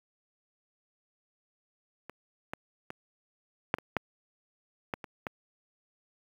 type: clicks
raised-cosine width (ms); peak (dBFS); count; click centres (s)
0.5; -27 / -20 / -23 / -9 / -27 / -11 / -16 / -24 / -18; 9; 2.096 / 2.535 / 2.904 / 3.741 / 3.785 / 3.967 / 4.938 / 5.042 / 5.268
effects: high-pass 80 Hz 12 dB/octave + 8-bit

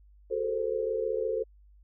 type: tone cluster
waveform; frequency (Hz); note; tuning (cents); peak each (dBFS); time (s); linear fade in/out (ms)
sine; 374 / 421.3 / 447.3 / 523; F#4 / G#4 / A4 / C5; +19 / +25 / +28 / -1; -36 / -38 / -30 / -32; 0.3-1.44; 20
effects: added 50 Hz sine -54 dBFS peak until 1.83 s

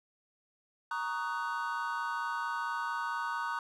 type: chord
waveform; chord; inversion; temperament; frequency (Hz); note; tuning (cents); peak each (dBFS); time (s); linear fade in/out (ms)
triangle; D# minor seventh; second; just; 933.4 / 1120.1 / 1244.5 / 1493.4; A#5 / C#6 / D#6 / F#6; +2 / +18 / 0 / +16; -35 / -38 / -37 / -36; 0.91-3.59; 2
effects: none

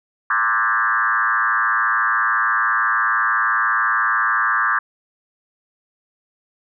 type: tone with frequency modulation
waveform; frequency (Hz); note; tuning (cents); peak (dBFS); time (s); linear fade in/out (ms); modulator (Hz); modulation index
sine; 1396.9; F6; 0; -15; 0.3-4.79; 5; 114; 3
effects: none

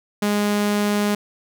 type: tone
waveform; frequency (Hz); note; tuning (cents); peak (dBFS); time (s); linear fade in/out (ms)
sawtooth; 206.6; G#3; -9; -14; 0.22-1.15; 5
effects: none

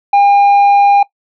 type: tone with tanh clipping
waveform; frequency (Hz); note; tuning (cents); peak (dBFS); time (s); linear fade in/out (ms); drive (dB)
triangle; 806; G5; +48; -6; 0.13-1.03; 5; 9
effects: noise-tail reverb RT60 0.1 s tail -20 dB re dry

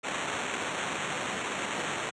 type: noise with sample-and-hold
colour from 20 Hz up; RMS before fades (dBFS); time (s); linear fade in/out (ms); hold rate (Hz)
white; -33; 0.03-2.11; 20; 4900
effects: high-pass 150 Hz 12 dB/octave + resampled to 22050 Hz

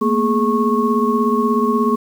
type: tone cluster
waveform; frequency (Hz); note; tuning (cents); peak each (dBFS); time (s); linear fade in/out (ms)
sine; 222.9 / 239.5 / 419.4 / 1097; A3 / A#3 / G#4 / C#6; +23 / +47 / +17 / -18; -19; 0.01-1.96; 10
effects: 7-bit

